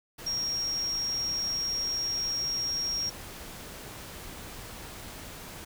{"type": "tone in noise", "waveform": "sine", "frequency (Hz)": 5588, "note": "F8", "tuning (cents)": 0, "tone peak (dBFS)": -28, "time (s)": [0.26, 3.1], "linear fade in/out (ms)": 10, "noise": "pink", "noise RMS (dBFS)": -43, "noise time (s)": [0.18, 5.65], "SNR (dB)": 12, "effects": []}